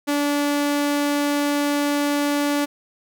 sawtooth tone, 289.1 Hz, D4, 27 cents flat, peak -15 dBFS, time 0.07-2.66 s, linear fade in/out 20 ms, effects none

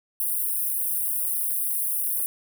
white high-pass noise, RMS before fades -26 dBFS, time 0.2-2.26 s, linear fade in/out 0 ms, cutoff 9100 Hz, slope 96 dB/octave, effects none

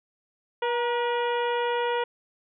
harmonic tone with a mistuned harmonic, 481.8 Hz, B4, 43 cents flat, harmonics 1 / 2 / 3 / 4 / 5 / 6 / 7, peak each -26 / -28 / -35 / -37 / -40 / -39 / -43 dBFS, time 0.62-2.04 s, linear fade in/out 5 ms, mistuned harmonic 2, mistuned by -37 cents, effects none

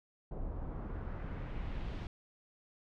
brown noise with low-pass filter sweep, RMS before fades -40 dBFS, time 0.31-2.07 s, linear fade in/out 2 ms, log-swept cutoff 720 to 4100 Hz, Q 1.2, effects none

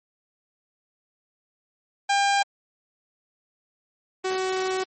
sawtooth tone pair in turn, 800 / 375.6 Hz, G5 / F#4, +35 / +26 cents, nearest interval octave + minor second, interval 1309 cents, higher first, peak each -15 / -20 dBFS, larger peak first, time 2.09-2.43 / 4.24-4.84 s, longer second, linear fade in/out 10 ms, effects MP3 32 kbps

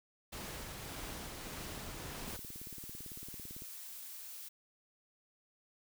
pink noise with tremolo, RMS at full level -44 dBFS, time 0.32-2.37 s, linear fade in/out 10 ms, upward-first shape triangle, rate 1.7 Hz, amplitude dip 25%
click train, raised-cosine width 3 ms, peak -38 dBFS, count 37, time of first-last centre 1.61-3.621 s, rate 17.9 Hz
blue noise, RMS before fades -48 dBFS, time 2.27-4.49 s, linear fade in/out 10 ms
effects none

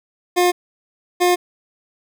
25% pulse tone pair in turn, 356.3 / 356.3 Hz, F4 / F4, +35 / +35 cents, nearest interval unison, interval 0 cents, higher neither, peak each -9 / -9 dBFS, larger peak neither, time 0.36-0.52 / 1.2-1.36 s, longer neither, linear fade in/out 20 ms, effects none

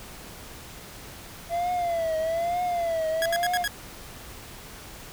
triangle tone with vibrato, 675 Hz, E5, 41 cents sharp, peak -22 dBFS, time 1.49-3.66 s, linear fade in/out 50 ms, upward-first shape triangle, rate 1.1 Hz, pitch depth 120 cents each way
sawtooth tone bursts, 1661.2 Hz, G#6, in tune, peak -21 dBFS, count 5, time 3.22-3.677 s, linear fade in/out 0 ms, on 37 ms, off 68 ms
effects pink hiss -43 dBFS RMS until 5.12 s

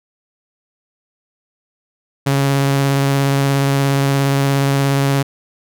sawtooth tone with vibrato, 138.4 Hz, C#3, 2 cents flat, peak -9 dBFS, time 2.26-5.23 s, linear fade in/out 10 ms, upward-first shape sine, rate 17 Hz, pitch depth 13 cents each way, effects none

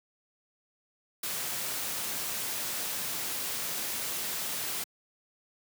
white noise, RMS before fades -34 dBFS, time 1.23-4.84 s, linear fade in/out 5 ms, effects high-pass 100 Hz 12 dB/octave

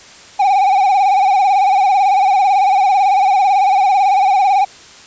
triangle tone with vibrato, 784 Hz, G5, in tune, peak -7 dBFS, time 0.39-4.65 s, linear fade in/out 10 ms, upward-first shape sine, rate 18 Hz, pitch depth 88 cents each way, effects white hiss -39 dBFS RMS until 5.06 s + resampled to 16000 Hz

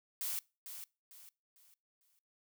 blue noise with echo, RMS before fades -38 dBFS, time 0.21-0.39 s, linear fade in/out 0 ms, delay 450 ms, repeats 4, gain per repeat -9 dB, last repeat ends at 2.19 s, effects noise-tail reverb RT60 0.3 s tail -24 dB re dry

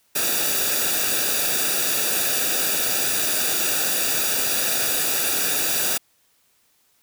white noise with comb filter, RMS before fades -22 dBFS, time 0.15-5.98 s, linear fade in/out 10 ms, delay 0.95 ms, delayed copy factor -0.7, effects white hiss -63 dBFS RMS until 7.02 s

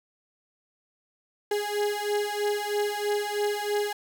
35% pulse beating tone pair, 412.3 / 415.4 Hz, G#4 / G#4, -13 / 0 cents, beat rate 3.1 Hz, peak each -27 dBFS, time 1.51-3.93 s, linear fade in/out 5 ms, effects none

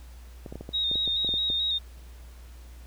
clicks, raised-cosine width 2 ms, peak -24 dBFS, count 12, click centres 0.462 / 0.525 / 0.556 / 0.61 / 0.691 / 0.914 / 0.956 / 1.077 / 1.247 / 1.291 / 1.34 / 1.501 s
sine tone with vibrato, 3729 Hz, A#7, in tune, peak -24 dBFS, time 0.73-1.79 s, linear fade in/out 20 ms, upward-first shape square, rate 4.6 Hz, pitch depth 31 cents each way
effects added 60 Hz sine -43 dBFS peak until 2.86 s + pink hiss -56 dBFS RMS until 2.86 s

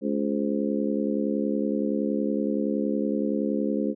harmonic tone with a mistuned harmonic, 70.7 Hz, C#2, 35 cents sharp, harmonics 3 / 4 / 5 / 6 / 7, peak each -27 / -28 / -32 / -32 / -32 dBFS, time 0.01-3.95 s, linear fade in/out 50 ms, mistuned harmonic 7, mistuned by +90 cents, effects none

